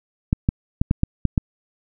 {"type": "clicks", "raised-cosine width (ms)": 5, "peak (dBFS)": -4, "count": 7, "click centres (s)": [0.329, 0.489, 0.815, 0.911, 1.034, 1.253, 1.378], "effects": []}